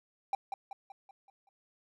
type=tone with echo; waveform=triangle; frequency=789 Hz; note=G5; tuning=11 cents sharp; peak=-26 dBFS; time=0.33-0.35 s; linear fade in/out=2 ms; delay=190 ms; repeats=6; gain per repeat=-6 dB; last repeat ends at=1.49 s; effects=none